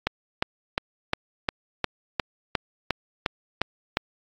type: click train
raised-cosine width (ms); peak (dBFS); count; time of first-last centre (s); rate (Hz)
0.3; -6; 12; 0.07-3.971; 2.82
effects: AAC 48 kbps

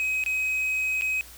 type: tone with dropouts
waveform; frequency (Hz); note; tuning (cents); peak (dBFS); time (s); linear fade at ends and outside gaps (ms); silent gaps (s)
triangle; 2533; D#7; +30; -22; 0-1.21; 0; 0.238-0.262 / 1.011-1.02
effects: added 60 Hz sine -50 dBFS peak until 1.37 s + white hiss -47 dBFS RMS until 1.37 s

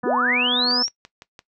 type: linear sweep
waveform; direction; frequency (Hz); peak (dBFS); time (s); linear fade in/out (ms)
sine; up; 108.6 to 5770; -18; 0.03-0.89; 50
type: harmonic tone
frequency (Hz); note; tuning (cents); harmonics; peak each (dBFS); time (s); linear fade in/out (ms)
246.9; B3; 0; 1 / 2 / 3 / 4 / 5 / 6 / 7; -27 / -30 / -32 / -33 / -34 / -35 / -35; 0.03-0.83; 10
type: click train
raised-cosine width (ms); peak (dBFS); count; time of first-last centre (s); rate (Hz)
0.2; -23; 5; 0.71-1.391; 5.87
effects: noise-tail reverb RT60 0.1 s tail -17 dB re dry

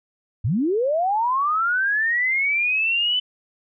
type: linear sweep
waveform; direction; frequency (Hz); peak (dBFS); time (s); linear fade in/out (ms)
sine; up; 86.4 to 3025; -18; 0.44-3.2; 10
effects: none

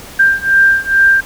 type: beating tone pair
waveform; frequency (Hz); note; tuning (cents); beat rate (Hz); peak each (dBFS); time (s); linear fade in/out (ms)
sine; 1584 / 1586.3; G6 / G6; +18 / +20; 2.3; -11 / -10; 0.19-1.21; 10
effects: pink hiss -33 dBFS RMS until 1.25 s

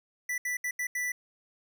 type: tone bursts at uneven times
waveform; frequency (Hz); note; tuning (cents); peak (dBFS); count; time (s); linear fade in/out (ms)
square; 1975.5; B6; 0; -30; 5; 0.29-0.38 / 0.45-0.57 / 0.64-0.71 / 0.79-0.87 / 0.95-1.12; 5
effects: none

